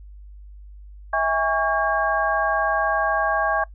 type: tone cluster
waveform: sine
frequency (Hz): 649 / 817 / 1120 / 1616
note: E5 / G#5 / C#6 / G#6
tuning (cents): -27 / -29 / +18 / -48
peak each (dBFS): -24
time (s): 1.13-3.64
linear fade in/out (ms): 5
effects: noise-tail reverb RT60 0.1 s tail -21 dB re dry + added 50 Hz sine -39 dBFS peak until 3.74 s